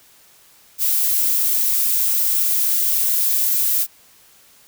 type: noise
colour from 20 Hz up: violet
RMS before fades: -18 dBFS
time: 0.78-3.87 s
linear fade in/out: 50 ms
effects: white hiss -51 dBFS RMS until 4.67 s